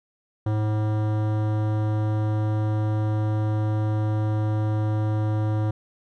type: tone with hard clipping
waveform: sine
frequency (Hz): 107.2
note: A2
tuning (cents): -45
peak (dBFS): -23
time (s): 0.46-5.71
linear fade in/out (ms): 5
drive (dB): 17
effects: none